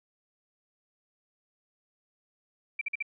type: tone bursts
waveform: sine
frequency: 2340 Hz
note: D7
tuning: 7 cents flat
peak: -28 dBFS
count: 4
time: 2.79-3.026 s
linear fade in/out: 5 ms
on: 23 ms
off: 48 ms
effects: none